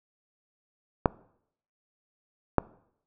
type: clicks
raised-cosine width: 1 ms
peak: -5 dBFS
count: 2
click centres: 1.058 / 2.583 s
effects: noise-tail reverb RT60 0.7 s tail -22 dB re dry